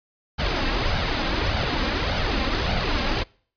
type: noise with flanger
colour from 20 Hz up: pink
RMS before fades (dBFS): -23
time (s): 0.38-3.24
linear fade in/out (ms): 20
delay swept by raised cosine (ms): 1.3 to 3.8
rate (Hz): 1.7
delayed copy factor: +0.55
effects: noise-tail reverb RT60 0.5 s tail -26 dB re dry + resampled to 11025 Hz